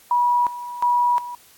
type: tone with tremolo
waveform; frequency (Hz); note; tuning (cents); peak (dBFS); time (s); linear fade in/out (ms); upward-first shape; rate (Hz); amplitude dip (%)
sine; 970; B5; -31; -15; 0.11-1.35; 2; square; 1.4; 80
effects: white hiss -51 dBFS RMS until 1.57 s + AAC 64 kbps